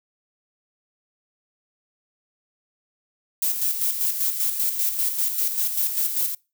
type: noise with tremolo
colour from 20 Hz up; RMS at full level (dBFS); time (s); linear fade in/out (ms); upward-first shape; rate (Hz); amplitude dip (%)
violet; -22; 3.42-6.35; 5; square; 5.1; 50
effects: noise-tail reverb RT60 0.3 s tail -25 dB re dry